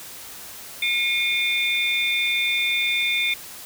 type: tone cluster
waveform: sine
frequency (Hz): 2164 / 2424 / 3570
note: C#7 / D#7 / A7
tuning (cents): -42 / -46 / +24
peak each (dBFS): -24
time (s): 0.82-3.34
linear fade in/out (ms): 5
effects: white hiss -39 dBFS RMS until 3.65 s